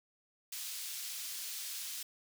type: high-pass noise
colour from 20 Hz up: pink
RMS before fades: -42 dBFS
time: 0.52-2.03 s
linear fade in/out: 5 ms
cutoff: 3800 Hz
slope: 12 dB/octave
effects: none